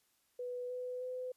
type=tone with pitch steps; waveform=sine; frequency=493.9 / 499.9 / 506 Hz; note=B4 / B4 / B4; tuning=0 / +21 / +42 cents; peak=-38 dBFS; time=0.39-1.32 s; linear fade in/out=5 ms; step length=310 ms; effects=white hiss -75 dBFS RMS until 1.36 s + resampled to 32000 Hz